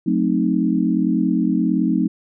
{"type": "chord", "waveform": "sine", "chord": "F# diminished seventh", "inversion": "none", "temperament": "equal with one note detuned", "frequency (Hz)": [182.56, 220, 261.6, 311.1], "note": ["F#3", "A3", "C4", "Eb4"], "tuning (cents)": [-23, 0, 0, 0], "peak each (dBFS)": -21, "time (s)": [0.06, 2.08], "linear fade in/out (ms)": 10, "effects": []}